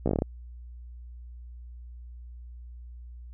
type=slowing click train; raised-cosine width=2 ms; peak=-12 dBFS; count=8; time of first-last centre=0.06-0.221 s; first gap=15 ms; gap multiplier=1.14; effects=added 60 Hz sine -41 dBFS peak until 3.33 s